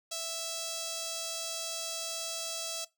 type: tone with notch filter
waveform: 5% pulse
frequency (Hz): 659.3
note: E5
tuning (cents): 0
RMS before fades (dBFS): -37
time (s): 0.11-2.85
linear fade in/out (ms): 10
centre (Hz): 1800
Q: 0.67
effects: noise-tail reverb RT60 0.2 s tail -20 dB re dry